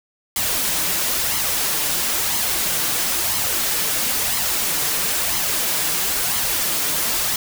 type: noise with flanger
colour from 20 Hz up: white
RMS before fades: -21 dBFS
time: 0.36-7.36 s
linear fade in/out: 2 ms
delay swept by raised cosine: 0.96 to 6.86 ms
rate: 1 Hz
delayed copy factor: +0.5
effects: none